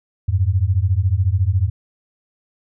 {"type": "beating tone pair", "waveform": "sine", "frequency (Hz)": [87.31, 101.31], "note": ["F2", "G#2"], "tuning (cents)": [0, -42], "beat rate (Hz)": 14, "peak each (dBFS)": [-17, -17], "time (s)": [0.28, 1.7], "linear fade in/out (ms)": 10, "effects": []}